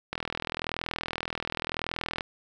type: click train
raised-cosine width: 0.3 ms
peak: -14 dBFS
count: 86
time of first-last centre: 0.13-2.208 s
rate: 40.9 Hz
effects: none